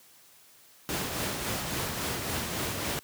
pink noise with tremolo, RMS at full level -30 dBFS, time 0.89-2.99 s, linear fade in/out 0 ms, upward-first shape triangle, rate 3.6 Hz, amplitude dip 40%, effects white hiss -57 dBFS RMS until 3.03 s + high-pass 80 Hz 12 dB/octave

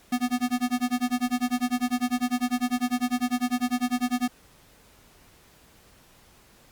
square tone with tremolo, 246.9 Hz, B3, in tune, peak -21 dBFS, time 0.12-4.28 s, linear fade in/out 5 ms, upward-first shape sine, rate 10 Hz, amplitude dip 100%, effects pink hiss -56 dBFS RMS until 6.71 s + Opus 48 kbps

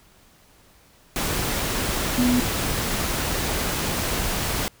sine tone in noise, 246.9 Hz, B3, in tune, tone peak -17 dBFS, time 2.18-2.4 s, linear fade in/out 0 ms, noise pink, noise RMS -25 dBFS, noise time 1.16-4.68 s, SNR +5 dB, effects pink hiss -55 dBFS RMS until 4.8 s

